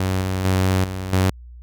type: tone with level steps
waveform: sawtooth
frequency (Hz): 93.9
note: F#2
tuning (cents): +26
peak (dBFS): -15 / -17 / -12 / -22 / -11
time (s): 0-1.3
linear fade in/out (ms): 5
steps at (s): 0.21 / 0.45 / 0.84 / 1.13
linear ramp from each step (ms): 2
effects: added 60 Hz sine -37 dBFS peak until 1.62 s